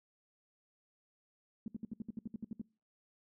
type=tone bursts; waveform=sine; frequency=220 Hz; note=A3; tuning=in tune; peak=-37 dBFS; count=12; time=1.66-2.615 s; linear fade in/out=2 ms; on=20 ms; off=65 ms; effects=noise-tail reverb RT60 0.4 s tail -25 dB re dry